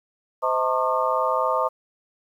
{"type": "tone cluster", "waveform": "sine", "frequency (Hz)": [516, 637, 900, 1082, 1206], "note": ["C5", "D#5", "A5", "C#6", "D6"], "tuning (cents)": [-24, 41, 39, -42, 46], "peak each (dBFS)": -26, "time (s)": [0.42, 1.69], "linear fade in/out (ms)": 20, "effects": ["9-bit"]}